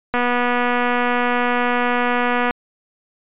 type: click train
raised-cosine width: 0.5 ms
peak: -5 dBFS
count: 579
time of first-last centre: 0.14-2.509 s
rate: 244 Hz
effects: resampled to 8000 Hz